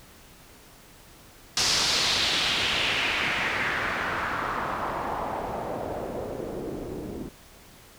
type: noise with low-pass filter sweep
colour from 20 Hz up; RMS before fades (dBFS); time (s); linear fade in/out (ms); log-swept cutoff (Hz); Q
white; -28; 1.57-7.29; 2; 5500 to 310; 2.2
effects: pink hiss -51 dBFS RMS until 7.98 s